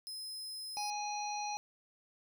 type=tone; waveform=sawtooth; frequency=5100 Hz; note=D#8; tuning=42 cents sharp; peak=-39 dBFS; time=0.07-0.9 s; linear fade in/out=0 ms
type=harmonic tone; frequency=830.6 Hz; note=G#5; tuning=in tune; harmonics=1 / 3 / 5 / 7; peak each=-37 / -46 / -46 / -45 dBFS; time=0.77-1.57 s; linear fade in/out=0 ms
effects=12-bit